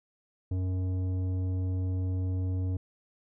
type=tone with tanh clipping; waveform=sine; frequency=92.5 Hz; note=F#2; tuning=in tune; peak=-29 dBFS; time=0.51-2.77 s; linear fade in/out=5 ms; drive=11 dB; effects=none